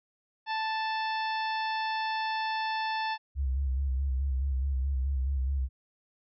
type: harmonic tone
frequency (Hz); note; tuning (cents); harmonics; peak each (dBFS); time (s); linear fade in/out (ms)
880; A5; 0; 1 / 2 / 3 / 4 / 5 / 6; -30 / -36 / -40 / -42 / -44 / -46; 0.46-3.18; 50
type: tone with vibrato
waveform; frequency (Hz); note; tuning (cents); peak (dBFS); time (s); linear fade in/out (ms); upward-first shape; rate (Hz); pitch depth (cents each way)
sine; 67; C2; +42; -26; 3.35-5.69; 50; square; 4.7; 56
effects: none